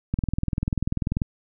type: click train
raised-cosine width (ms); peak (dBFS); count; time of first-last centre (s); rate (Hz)
5; -11; 23; 0.14-1.218; 20.4
effects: none